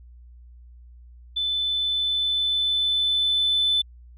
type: tone with level ramp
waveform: sine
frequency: 3513 Hz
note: A7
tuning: 3 cents flat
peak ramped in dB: -22 to -17 dBFS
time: 1.36-3.82 s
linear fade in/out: 10 ms
effects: tanh soft clip ceiling -14 dBFS + added 60 Hz sine -44 dBFS peak until 4.17 s